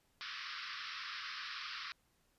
pink band-pass noise, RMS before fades -45 dBFS, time 0.21-1.92 s, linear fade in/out 0 ms, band 1100 to 5400 Hz, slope 96 dB/octave, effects pink hiss -75 dBFS RMS until 2.38 s + resampled to 32000 Hz

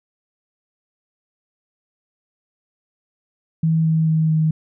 sine tone with pitch steps, 161.3 / 160 / 158.71 / 157.43 Hz, E3 / D#3 / D#3 / D#3, -37 / +49 / +35 / +21 cents, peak -14 dBFS, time 3.63-4.51 s, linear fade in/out 5 ms, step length 220 ms, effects none

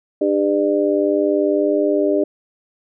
harmonic tone, 99.9 Hz, G2, 33 cents sharp, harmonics 3 / 4 / 5 / 6, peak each -19 / -18 / -29 / -19 dBFS, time 0.21-2.24 s, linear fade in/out 5 ms, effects none

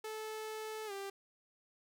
sawtooth tone with pitch glide, 435.2 to 394.5 Hz, A4 to G4, -19 to +11 cents, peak -37 dBFS, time 0.04-1.1 s, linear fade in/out 5 ms, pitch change -170 cents, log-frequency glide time 0.86-0.92 s, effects none

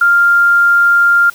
sine tone, 1396.9 Hz, F6, in tune, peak -6 dBFS, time 0.01-1.3 s, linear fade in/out 5 ms, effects white hiss -38 dBFS RMS until 1.34 s + high-pass 80 Hz 12 dB/octave

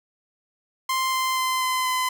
sawtooth tone with pitch steps, 1046.5 / 1039.9 / 1033.3 / 1026.7 / 1020.2 Hz, C6 / C6 / C6 / C6 / C6, 0 / -11 / -22 / -33 / -44 cents, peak -18 dBFS, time 0.89-2.09 s, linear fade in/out 5 ms, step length 240 ms, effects none

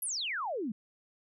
sine exponential sweep, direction down, 11840 to 196 Hz, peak -32 dBFS, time 0.02-0.72 s, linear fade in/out 5 ms, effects none

